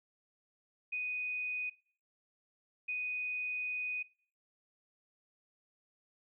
sine tone bursts at uneven times, 2489 Hz, D#7, in tune, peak -34 dBFS, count 2, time 0.92-1.7 / 2.88-4.03 s, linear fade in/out 10 ms, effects noise-tail reverb RT60 0.5 s tail -21 dB re dry

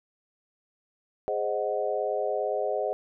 sine chord, Ab dominant seventh, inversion none, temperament equal with one note detuned, 415.3 / 524.8 / 622.3 / 740 Hz, Ab4 / C5 / Eb5 / Gb5, 0 / +5 / 0 / 0 cents, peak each -31 / -31 / -30 / -33 dBFS, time 1.28-2.93 s, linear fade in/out 0 ms, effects none

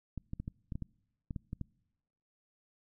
clicks, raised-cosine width 5 ms, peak -26 dBFS, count 11, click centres 0.177 / 0.334 / 0.4 / 0.479 / 0.722 / 0.755 / 0.823 / 1.308 / 1.362 / 1.531 / 1.613 s, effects noise-tail reverb RT60 1.0 s tail -26 dB re dry

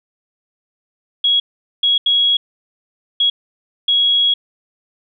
sine tone bursts at uneven times, 3322 Hz, G#7, in tune, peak -11 dBFS, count 5, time 1.24-1.4 / 1.83-1.98 / 2.06-2.37 / 3.2-3.3 / 3.88-4.34 s, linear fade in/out 5 ms, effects none

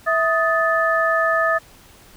sine tone cluster, 655 / 1254 / 1750 Hz, E5 / D#6 / A6, -11 / +13 / -10 cents, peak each -20 dBFS, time 0.06-1.59 s, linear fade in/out 20 ms, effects pink hiss -48 dBFS RMS until 2.16 s

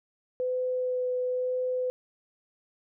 sine tone with vibrato, 504 Hz, B4, 35 cents sharp, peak -26 dBFS, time 0.4-1.9 s, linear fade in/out 0 ms, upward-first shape sine, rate 1 Hz, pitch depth 9 cents each way, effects none

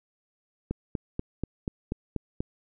click train, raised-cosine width 3 ms, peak -16 dBFS, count 8, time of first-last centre 0.71-2.405 s, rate 4.13 Hz, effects none

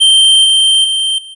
square tone with level steps, 3136 Hz, G7, in tune, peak -5 / -7 / -12 / -29 dBFS, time 0-1.35 s, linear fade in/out 20 ms, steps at 0.44 / 0.84 / 1.18 s, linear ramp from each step 5 ms, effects resampled to 24000 Hz

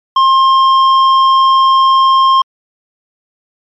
sine tone with hard clipping, 1063 Hz, C6, 27 cents sharp, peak -7 dBFS, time 0.16-2.42 s, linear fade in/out 5 ms, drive 8 dB, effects low-pass 5000 Hz 12 dB/octave + MP3 96 kbps

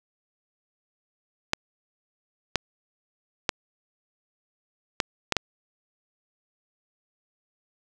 clicks, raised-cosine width 0.2 ms, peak -4 dBFS, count 6, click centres 1.534 / 2.557 / 3.492 / 5.002 / 5.323 / 5.367 s, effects none

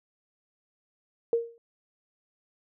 sine tone with exponential decay, 465.2 Hz, A#4, 4 cents flat, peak -18 dBFS, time 1.33-1.58 s, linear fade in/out 1 ms, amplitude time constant 53 ms, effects none

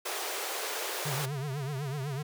pink high-pass noise, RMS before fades -35 dBFS, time 0.05-1.26 s, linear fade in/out 10 ms, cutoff 370 Hz, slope 48 dB/octave
square tone with vibrato, 140 Hz, C#3, 18 cents sharp, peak -33 dBFS, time 1.05-2.23 s, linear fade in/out 10 ms, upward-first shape triangle, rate 8 Hz, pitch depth 160 cents each way
effects none

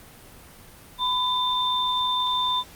sine tone pair together, 1003 / 3574 Hz, B5 / A7, +26 / +26 cents, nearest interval octave + minor seventh, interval 2200 cents, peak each -24 dBFS, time 0.98-2.64 s, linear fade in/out 50 ms, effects pink hiss -47 dBFS RMS until 2.75 s + Opus 32 kbps

